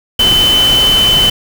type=tone in noise; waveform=sine; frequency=3040 Hz; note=F#7; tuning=46 cents sharp; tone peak=-7 dBFS; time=0.19-1.3 s; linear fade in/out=5 ms; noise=pink; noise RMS=-17 dBFS; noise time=0.19-1.3 s; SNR=+7 dB; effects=none